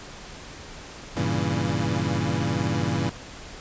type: chord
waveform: 25% pulse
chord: G diminished seventh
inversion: none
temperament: equal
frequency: 98 / 116.54 / 138.59 / 164.81 Hz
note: G2 / Bb2 / Db3 / Fb3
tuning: 0 / 0 / 0 / 0 cents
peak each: -25 dBFS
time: 1.16-3.1 s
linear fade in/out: 10 ms
effects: pink hiss -41 dBFS RMS until 3.6 s + resampled to 16000 Hz